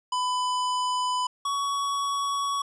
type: tone pair in turn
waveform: square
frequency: 1000 / 1122.5 Hz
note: B5 / C#6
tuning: +21 / +21 cents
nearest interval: major second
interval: 200 cents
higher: second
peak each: -25 / -26 dBFS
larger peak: first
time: 0.12-1.27 / 1.45-2.62 s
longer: second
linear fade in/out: 5 ms
effects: resampled to 22050 Hz